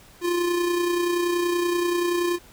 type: tone with amplitude modulation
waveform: square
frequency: 349.2 Hz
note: F4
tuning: in tune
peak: -20 dBFS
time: 0.21-2.39 s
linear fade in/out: 50 ms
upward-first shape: sine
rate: 30.5 Hz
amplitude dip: 40%
effects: pink hiss -51 dBFS RMS until 2.52 s